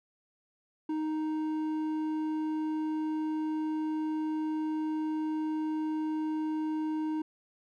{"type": "tone with hard clipping", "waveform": "sine", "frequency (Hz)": 311.1, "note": "D#4", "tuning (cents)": 0, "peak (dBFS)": -31, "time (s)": [0.89, 7.22], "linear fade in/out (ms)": 5, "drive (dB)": 6, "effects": []}